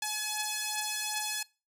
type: beating tone pair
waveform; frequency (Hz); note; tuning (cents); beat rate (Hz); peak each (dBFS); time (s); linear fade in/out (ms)
5% pulse; 850 / 852.6; G#5 / G#5; +40 / +45; 2.6; -21 / -25; 0.02-1.43; 5
effects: noise-tail reverb RT60 0.3 s tail -23 dB re dry

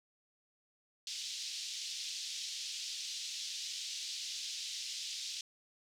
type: band-pass noise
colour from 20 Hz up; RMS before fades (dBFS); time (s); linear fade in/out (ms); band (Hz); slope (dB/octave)
white; -42; 1.07-5.41; 2; 3100 to 5900; 24
effects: none

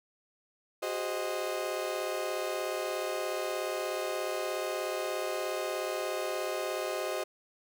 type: chord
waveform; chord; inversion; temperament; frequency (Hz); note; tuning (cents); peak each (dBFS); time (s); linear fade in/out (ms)
35% pulse; Ab dominant seventh; third; equal with one note detuned; 370 / 406.8 / 523.3 / 622.3; Gb4 / Ab4 / C5 / Eb5; 0 / -36 / 0 / 0; -36 / -38 / -36 / -34; 0.82-7.24; 10
effects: none

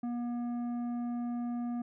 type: tone with tanh clipping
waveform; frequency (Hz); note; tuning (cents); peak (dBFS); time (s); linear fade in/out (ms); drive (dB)
sine; 240; B3; -49; -34; 0.03-1.82; 5; 9
effects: none

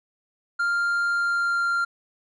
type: tone with pitch glide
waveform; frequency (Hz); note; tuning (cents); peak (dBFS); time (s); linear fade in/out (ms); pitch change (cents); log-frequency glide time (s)
triangle; 1396.9 to 1388.1; F6 to F6; 0 to -11; -19; 0.59-1.85; 10; -11; 1.1-1.7
effects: resampled to 24000 Hz

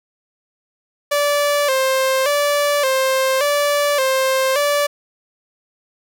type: tone with vibrato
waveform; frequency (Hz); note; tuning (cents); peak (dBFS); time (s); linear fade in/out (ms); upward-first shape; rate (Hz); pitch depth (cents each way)
sawtooth; 553; C#5; -4; -11; 1.11-4.87; 10; square; 0.87; 82
effects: none

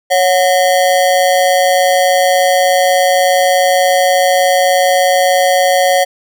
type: ring-modulated tone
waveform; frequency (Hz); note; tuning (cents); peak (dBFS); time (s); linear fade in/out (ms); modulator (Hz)
square; 643; E5; -43; -6; 0.1-6.05; 20; 88.3
effects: none

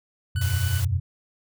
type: chord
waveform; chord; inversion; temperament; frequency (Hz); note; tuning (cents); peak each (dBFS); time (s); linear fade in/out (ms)
sine; E suspended second; none; equal; 82.41 / 92.5 / 123.47; E2 / F#2 / B2; 0 / 0 / 0; -28 / -23 / -27; 0.35-1; 10
type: tone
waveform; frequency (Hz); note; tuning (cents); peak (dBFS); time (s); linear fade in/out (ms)
25% pulse; 1492; F#6; +14; -31; 0.36-0.8; 0
type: noise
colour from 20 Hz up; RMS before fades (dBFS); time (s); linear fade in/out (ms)
white; -35; 0.41-0.85; 5
effects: none

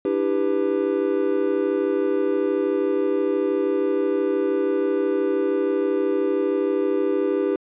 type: chord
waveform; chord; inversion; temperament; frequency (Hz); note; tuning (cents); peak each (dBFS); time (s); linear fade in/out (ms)
triangle; E minor seventh; third; just; 296.7 / 329.6 / 395.6 / 494.4; D4 / E4 / G4 / B4; +18 / 0 / +16 / +2; -24 / -25 / -20 / -24; 0.05-7.56; 2
effects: resampled to 8000 Hz

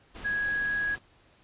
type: tone in noise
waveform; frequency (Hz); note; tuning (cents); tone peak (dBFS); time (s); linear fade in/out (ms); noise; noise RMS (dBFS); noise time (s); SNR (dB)
sine; 1661.2; G#6; 0; -26; 0.24-0.96; 20; pink; -43; 0.14-0.99; +14
effects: pink hiss -61 dBFS RMS until 1.43 s + resampled to 8000 Hz

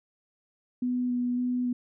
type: tone with vibrato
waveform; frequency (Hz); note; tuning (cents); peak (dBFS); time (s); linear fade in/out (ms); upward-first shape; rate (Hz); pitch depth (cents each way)
sine; 246.9; B3; 0; -25; 0.82-1.73; 5; square; 1.8; 10
effects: none

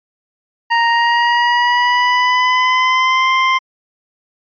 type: tone with pitch glide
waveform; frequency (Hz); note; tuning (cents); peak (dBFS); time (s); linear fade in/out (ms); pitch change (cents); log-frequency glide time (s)
25% pulse; 932.3 to 1046.5; A#5 to C6; 0 to 0; -7; 0.7-3.59; 20; +200; 0.89-3.31
effects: resampled to 11025 Hz

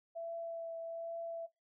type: tone with vibrato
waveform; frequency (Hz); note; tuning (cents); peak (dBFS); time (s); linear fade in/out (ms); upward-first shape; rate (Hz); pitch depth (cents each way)
sine; 666; E5; +18; -39; 0.15-1.47; 20; triangle; 1.2; 13
effects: noise-tail reverb RT60 0.2 s tail -21 dB re dry

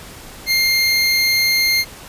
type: tone pair together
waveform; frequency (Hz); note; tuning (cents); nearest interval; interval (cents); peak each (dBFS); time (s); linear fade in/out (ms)
square; 2113 / 4226; C7 / C8; +16 / +16; octave; 1200; -17; 0.46-1.85; 50
effects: pink hiss -37 dBFS RMS until 2.08 s + resampled to 32000 Hz

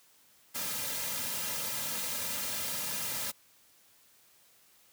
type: noise with comb filter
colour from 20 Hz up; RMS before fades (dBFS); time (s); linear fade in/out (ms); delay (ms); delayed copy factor
white; -35; 0.54-3.32; 20; 2.7; -0.75
effects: white hiss -63 dBFS RMS until 4.92 s + high-pass 60 Hz 12 dB/octave

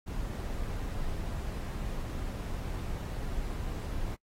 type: noise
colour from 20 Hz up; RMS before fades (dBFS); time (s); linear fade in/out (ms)
brown; -35; 0.06-4.16; 20
effects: noise-tail reverb RT60 0.1 s tail -22 dB re dry + AAC 48 kbps

